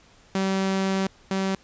sawtooth tone pair in turn, 192.2 / 192.2 Hz, G3 / G3, -34 / -34 cents, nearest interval unison, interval 0 cents, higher neither, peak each -18 / -19 dBFS, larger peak first, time 0.35-1.07 / 1.31-1.55 s, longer first, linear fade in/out 2 ms, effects pink hiss -55 dBFS RMS until 1.63 s + resampled to 16000 Hz

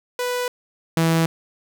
sawtooth tone pair in turn, 493.9 / 163.92 Hz, B4 / E3, 0 / -9 cents, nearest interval octave + perfect fifth, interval 1909 cents, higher first, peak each -18 / -12 dBFS, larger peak second, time 0.19-0.48 / 0.97-1.26 s, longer neither, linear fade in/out 2 ms, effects none

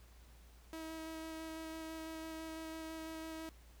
sawtooth tone with vibrato, 320.8 Hz, E4, 47 cents flat, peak -40 dBFS, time 0.73-3.49 s, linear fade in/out 0 ms, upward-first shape square, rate 6 Hz, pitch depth 8 cents each way, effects added 58 Hz sine -58 dBFS peak until 3.8 s + pink hiss -66 dBFS RMS until 3.8 s

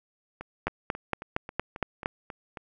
two click trains, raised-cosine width 0.5 ms, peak -11 / -23 dBFS, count 7 / 9, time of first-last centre 0.67-2.059 / 0.41-2.572 s, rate 4.32 / 3.7 Hz, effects none

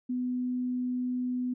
sine tone, 249.9 Hz, B3, 21 cents sharp, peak -28 dBFS, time 0.09-1.54 s, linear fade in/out 10 ms, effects none

